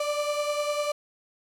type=beating tone pair; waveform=35% pulse; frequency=587.3 / 597.3 Hz; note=D5 / D5; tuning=0 / +29 cents; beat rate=10 Hz; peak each=-25 / -31 dBFS; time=0-0.92 s; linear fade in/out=5 ms; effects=low-pass 11000 Hz 12 dB/octave + 9-bit